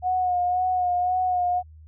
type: tone with vibrato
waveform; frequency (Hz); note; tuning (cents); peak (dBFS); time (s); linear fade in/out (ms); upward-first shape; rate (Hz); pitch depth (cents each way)
sine; 726; F#5; -33; -20; 0.02-1.63; 50; sine; 1.9; 31
effects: added 78 Hz sine -44 dBFS peak until 1.87 s